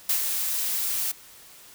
blue noise with ADSR envelope, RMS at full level -22 dBFS, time 0.09-1.12 s, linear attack 4 ms, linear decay 110 ms, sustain -5 dB, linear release 11 ms, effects white hiss -49 dBFS RMS until 1.74 s

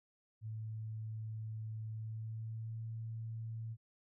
sine tone with pitch glide, 109.8 to 112.5 Hz, A2 to A2, -3 to +39 cents, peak -40 dBFS, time 0.41-3.77 s, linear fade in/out 50 ms, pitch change +42 cents, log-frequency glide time 1.92-2.81 s, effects none

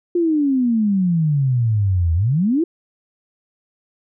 sine exponential two-way sweep, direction down then up, 355.3 to 80.1 to 355.3 Hz, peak -14 dBFS, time 0.15-2.64 s, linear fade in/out 5 ms, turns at 2.14 s, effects none

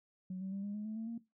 sine tone with pitch steps, 185 / 190.97 / 197.14 / 203.5 / 210.1 / 216.8 / 223.8 / 231.1 Hz, F#3 / G3 / G3 / G#3 / G#3 / A3 / A3 / A#3, 0 / -45 / +10 / -35 / +20 / -25 / +30 / -15 cents, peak -37 dBFS, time 0.3-1.18 s, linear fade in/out 5 ms, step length 110 ms, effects noise-tail reverb RT60 0.2 s tail -17 dB re dry + tanh soft clip ceiling -34 dBFS

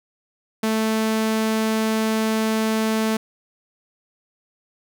sawtooth tone, 220 Hz, A3, in tune, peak -15 dBFS, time 0.63-3.17 s, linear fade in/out 5 ms, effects none

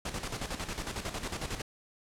pink noise with tremolo, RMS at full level -35 dBFS, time 0.05-1.62 s, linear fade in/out 5 ms, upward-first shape square, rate 11 Hz, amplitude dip 60%, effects low-pass 9000 Hz 12 dB/octave

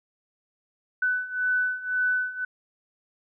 sine beating tone pair, 1498 / 1499.9 Hz, F#6 / F#6, +21 / +23 cents, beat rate 1.9 Hz, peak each -28 / -25 dBFS, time 1.02-2.45 s, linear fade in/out 5 ms, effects none

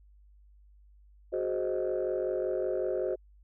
sine chord, Ab dominant seventh, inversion third, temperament equal, 370 / 415.3 / 523.3 / 622.3 Hz, Gb4 / Ab4 / C5 / Eb5, 0 / 0 / 0 / 0 cents, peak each -31 / -35 / -32 / -34 dBFS, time 1.32-3.16 s, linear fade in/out 20 ms, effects tanh soft clip ceiling -22 dBFS + added 50 Hz sine -55 dBFS peak until 3.43 s

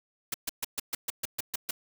white noise bursts, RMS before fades -31 dBFS, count 10, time 0.32-1.71 s, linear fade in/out 5 ms, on 22 ms, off 130 ms, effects none

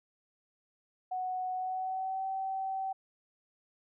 sine tone with pitch glide, 740 to 768.3 Hz, F#5 to G5, 0 to -35 cents, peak -32 dBFS, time 1.11-2.93 s, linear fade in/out 10 ms, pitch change +65 cents, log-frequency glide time 1.54-2.26 s, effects none

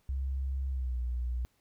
sine tone with pitch glide, 66.8 to 60.9 Hz, C2 to B1, +36 to -24 cents, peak -30 dBFS, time 0.09-1.45 s, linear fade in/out 0 ms, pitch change -160 cents, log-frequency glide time 0.69-0.98 s, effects pink hiss -72 dBFS RMS until 1.6 s

